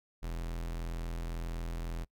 45% pulse tone, 41.88 Hz, E1, 28 cents sharp, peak -35 dBFS, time 0.22-2.05 s, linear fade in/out 20 ms, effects noise-tail reverb RT60 0.1 s tail -24 dB re dry

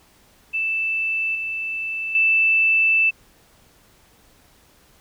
sine tone with level steps, 2645 Hz, E7, 5 cents sharp, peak -20 / -24 / -14 dBFS, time 0.53-3.11 s, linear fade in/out 20 ms, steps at 1.35 / 2.15 s, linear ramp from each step 2 ms, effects pink hiss -55 dBFS RMS until 5 s

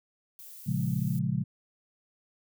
violet noise, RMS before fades -47 dBFS, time 0.39-1.19 s, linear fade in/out 0 ms
sine chord, Bb minor seventh, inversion none, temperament equal, 116.54 / 138.59 / 174.61 / 207.7 Hz, Bb2 / Db3 / F3 / Ab3, 0 / 0 / 0 / 0 cents, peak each -33 / -30 / -31 / -34 dBFS, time 0.66-1.44 s, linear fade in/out 20 ms
effects none

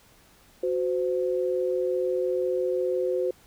sine tone pair together, 368.2 / 514 Hz, F#4 / C5, -8 / -31 cents, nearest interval tritone, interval 577 cents, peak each -26 dBFS, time 0.63-3.31 s, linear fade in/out 5 ms, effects pink hiss -57 dBFS RMS until 3.46 s

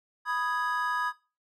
triangle chord, G# minor, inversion first, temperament equal, 987.8 / 1244.5 / 1661.2 Hz, B5 / D#6 / G#6, 0 / 0 / 0 cents, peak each -30 / -30 / -29 dBFS, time 0.25-1.13 s, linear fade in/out 50 ms, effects noise-tail reverb RT60 0.3 s tail -18 dB re dry

